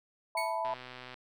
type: chord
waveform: sine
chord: E suspended fourth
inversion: none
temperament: equal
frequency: 659.3 / 880 / 987.8 Hz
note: E5 / A5 / B5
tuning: 0 / 0 / 0 cents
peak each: -35 dBFS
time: 0.35-0.74 s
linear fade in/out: 2 ms
type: tone with exponential decay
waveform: 35% pulse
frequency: 2217 Hz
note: C#7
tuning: in tune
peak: -29 dBFS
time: 0.37-0.69 s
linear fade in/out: 5 ms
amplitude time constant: 68 ms
type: click train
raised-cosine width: 0.3 ms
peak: -29 dBFS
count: 63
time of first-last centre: 0.65-1.142 s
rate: 126 Hz
effects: none